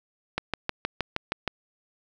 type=click train; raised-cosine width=0.3 ms; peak=-10 dBFS; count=8; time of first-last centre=0.38-1.477 s; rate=6.38 Hz; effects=none